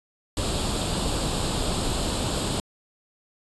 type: noise with comb filter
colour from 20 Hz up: pink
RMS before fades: -26 dBFS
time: 0.37-2.6 s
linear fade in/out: 2 ms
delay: 0.25 ms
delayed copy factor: +0.65
effects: resampled to 24000 Hz